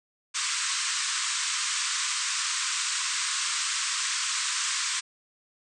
white band-pass noise, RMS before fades -29 dBFS, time 0.34-5.01 s, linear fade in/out 20 ms, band 1000 to 8600 Hz, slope 96 dB/octave, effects none

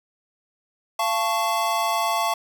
square chord, F augmented, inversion none, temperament equal with one note detuned, 686.9 / 880 / 1108.7 Hz, F5 / A5 / C#6, -29 / 0 / 0 cents, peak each -26 dBFS, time 0.99-2.34 s, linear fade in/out 5 ms, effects none

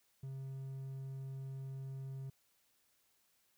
triangle tone, 134.3 Hz, C3, 46 cents sharp, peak -40 dBFS, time 0.23-2.3 s, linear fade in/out 5 ms, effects white hiss -75 dBFS RMS until 3.57 s

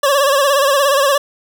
25% pulse tone with vibrato, 558 Hz, C#5, 11 cents sharp, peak -7 dBFS, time 0.03-1.18 s, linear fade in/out 5 ms, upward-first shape sine, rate 17 Hz, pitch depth 76 cents each way, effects 8-bit

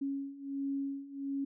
sine beating tone pair, 275.5 / 276.9 Hz, C#4 / C#4, -11 / -2 cents, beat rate 1.4 Hz, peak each -39 / -36 dBFS, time 0.01-1.45 s, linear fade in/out 10 ms, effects none

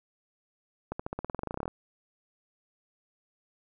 accelerating click train, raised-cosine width 1 ms, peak -19 dBFS, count 18, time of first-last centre 0.92-1.679 s, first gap 75 ms, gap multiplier 0.93, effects none

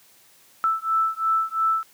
sine beating tone pair, 1318.5 / 1321.4 Hz, E6 / E6, 0 / +4 cents, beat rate 2.9 Hz, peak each -23 dBFS, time 0.64-1.83 s, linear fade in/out 0 ms, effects white hiss -55 dBFS RMS until 1.93 s + high-pass 100 Hz 12 dB/octave

